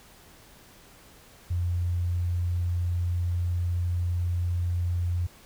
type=tone; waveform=sine; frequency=87.7 Hz; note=F2; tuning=8 cents sharp; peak=-24 dBFS; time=1.5-5.27 s; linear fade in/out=10 ms; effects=pink hiss -53 dBFS RMS until 5.45 s